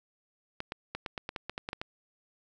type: clicks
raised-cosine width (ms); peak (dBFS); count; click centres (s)
0.3; -19; 12; 0.604 / 0.721 / 0.95 / 1.062 / 1.178 / 1.291 / 1.362 / 1.496 / 1.579 / 1.689 / 1.731 / 1.815
effects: none